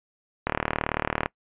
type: click train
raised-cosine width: 0.5 ms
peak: -8 dBFS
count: 31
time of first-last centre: 0.47-1.259 s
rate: 38 Hz
effects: noise-tail reverb RT60 0.1 s tail -24 dB re dry + resampled to 8000 Hz